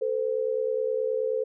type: tone pair together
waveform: sine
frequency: 442.4 / 511.9 Hz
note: A4 / C5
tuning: +9 / -38 cents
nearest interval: minor third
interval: 253 cents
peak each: -27 dBFS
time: 0.01-1.44 s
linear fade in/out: 10 ms
effects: none